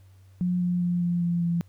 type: tone with pitch steps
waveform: sine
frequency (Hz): 179.1 / 177.35 / 175.62 / 173.9 / 172.2 / 170.52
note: F3 / F3 / F3 / F3 / F3 / F3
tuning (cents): +44 / +27 / +10 / -7 / -24 / -41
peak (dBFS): -22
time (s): 0.41-1.61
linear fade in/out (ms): 0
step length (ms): 200
effects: added 95 Hz sine -50 dBFS peak until 1.68 s + pink hiss -66 dBFS RMS until 1.68 s